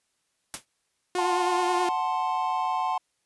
white noise with exponential decay, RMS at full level -29 dBFS, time 0.54-0.65 s, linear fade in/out 0 ms, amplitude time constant 22 ms
sawtooth tone with vibrato, 356.6 Hz, F4, 36 cents sharp, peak -22 dBFS, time 1.15-1.89 s, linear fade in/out 2 ms, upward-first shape triangle, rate 9.4 Hz, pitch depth 37 cents each way
triangle chord, F# diminished, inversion none, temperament equal, 740 / 880 / 1046.5 Hz, F#5 / A5 / C6, 0 / 0 / 0 cents, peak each -27 dBFS, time 1.18-2.98 s, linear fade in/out 5 ms
effects white hiss -74 dBFS RMS until 3.25 s + resampled to 24000 Hz

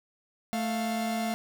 45% pulse tone pair together, 220.2 / 699 Hz, A3 / F5, +2 / +1 cents, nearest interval octave + minor sixth, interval 1999 cents, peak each -30 / -32 dBFS, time 0.53-1.34 s, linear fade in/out 0 ms, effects none

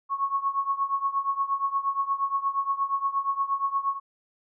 sine tone with tremolo, 1102 Hz, C#6, 11 cents flat, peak -20 dBFS, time 0.09-4 s, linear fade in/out 50 ms, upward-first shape triangle, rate 8.5 Hz, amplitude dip 90%, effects none

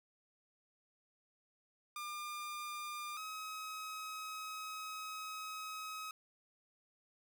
sawtooth tone pair in turn, 1201 / 1272.4 Hz, D6 / D#6, +38 / +38 cents, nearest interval minor second, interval 100 cents, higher second, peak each -38 / -39 dBFS, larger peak first, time 1.96-3.17 / 3.17-6.11 s, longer second, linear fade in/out 2 ms, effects none

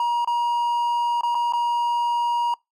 triangle tone with dropouts, 951 Hz, A#5, 34 cents sharp, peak -17 dBFS, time 0-2.54 s, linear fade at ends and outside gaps 2 ms, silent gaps 0.247-0.274 / 1.21-1.233 / 1.347-1.351 / 1.524-1.534 s, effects noise-tail reverb RT60 0.2 s tail -25 dB re dry

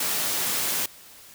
white high-pass noise, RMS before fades -26 dBFS, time 0-0.86 s, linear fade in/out 5 ms, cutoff 120 Hz, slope 24 dB/octave, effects white hiss -48 dBFS RMS until 1.34 s

